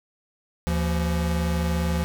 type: tone pair together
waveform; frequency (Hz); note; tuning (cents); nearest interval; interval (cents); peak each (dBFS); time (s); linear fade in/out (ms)
square; 76.1 / 170.84; D#2 / F3; -38 / -38; octave + major second; 1400; -25 / -26; 0.67-2.04; 0
effects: none